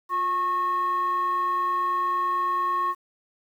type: tone with frequency modulation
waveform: sine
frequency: 1094 Hz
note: C#6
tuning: 23 cents flat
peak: -21 dBFS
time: 0.09-2.95 s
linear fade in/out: 50 ms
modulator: 739 Hz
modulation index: 0.31
effects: tanh soft clip ceiling -17 dBFS + 9-bit